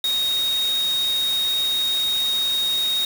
sine tone in noise, 3742 Hz, A#7, 6 cents sharp, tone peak -19 dBFS, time 0.04-3.05 s, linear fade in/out 2 ms, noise white, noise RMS -32 dBFS, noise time 0.04-3.05 s, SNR +10 dB, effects none

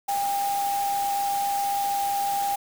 sine tone in noise, 801 Hz, G5, 37 cents sharp, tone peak -23 dBFS, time 0.08-2.56 s, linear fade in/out 10 ms, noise white, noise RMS -35 dBFS, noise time 0.08-2.56 s, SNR +9 dB, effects none

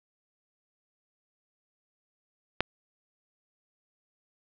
click, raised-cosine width 0.3 ms, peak -7 dBFS, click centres 2.606 s, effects low-pass 4000 Hz 12 dB/octave

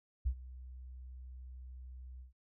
sine tone with ADSR envelope, 63.3 Hz, B1, 43 cents sharp, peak -27 dBFS, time 0.25-2.33 s, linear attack 17 ms, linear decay 73 ms, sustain -19 dB, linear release 130 ms, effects none

